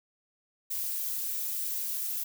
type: noise with flanger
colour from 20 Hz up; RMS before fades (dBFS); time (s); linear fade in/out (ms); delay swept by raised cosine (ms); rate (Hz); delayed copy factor
violet; -33; 0.7-2.24; 10; 1.4 to 4.6; 3.1; -0.6
effects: none